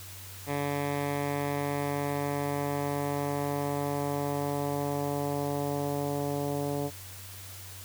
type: tone with low-pass filter sweep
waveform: 10% pulse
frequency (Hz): 143.2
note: D3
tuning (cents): -43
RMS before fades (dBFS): -31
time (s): 0.46-6.91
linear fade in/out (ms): 50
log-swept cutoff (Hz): 2500 to 630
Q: 0.99
effects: added 95 Hz sine -46 dBFS peak until 7.84 s + white hiss -46 dBFS RMS until 7.84 s